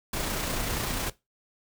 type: noise with amplitude modulation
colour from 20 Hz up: pink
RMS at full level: -29 dBFS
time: 0.13-1.1 s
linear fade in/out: 5 ms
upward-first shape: sine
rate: 29.9 Hz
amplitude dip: 30%
effects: noise-tail reverb RT60 0.2 s tail -18 dB re dry